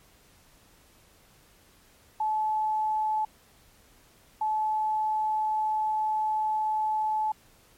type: tone bursts at uneven times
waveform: sine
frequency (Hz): 863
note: A5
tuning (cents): -34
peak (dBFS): -24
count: 2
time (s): 2.2-3.25 / 4.41-7.32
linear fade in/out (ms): 5
effects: pink hiss -59 dBFS RMS until 7.77 s + MP3 64 kbps